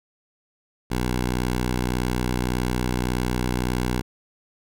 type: tone with vibrato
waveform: 10% pulse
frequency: 61.74 Hz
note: B1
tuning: in tune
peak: -14 dBFS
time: 0.9-4.02 s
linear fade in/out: 20 ms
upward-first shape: sine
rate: 7.9 Hz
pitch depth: 11 cents each way
effects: none